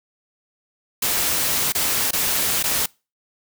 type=noise with dropouts; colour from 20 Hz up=white; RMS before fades=-21 dBFS; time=1.02-2.86 s; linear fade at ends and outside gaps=5 ms; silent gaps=1.723-1.749 / 2.11-2.131 / 2.628-2.638 s; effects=noise-tail reverb RT60 0.3 s tail -25 dB re dry